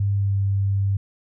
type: tone with pitch glide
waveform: sine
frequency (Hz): 100 to 98.62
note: G2 to G2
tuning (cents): +35 to +11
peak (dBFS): -18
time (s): 0-0.97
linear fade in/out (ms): 5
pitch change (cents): -24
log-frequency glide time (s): 0.15-0.36
effects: none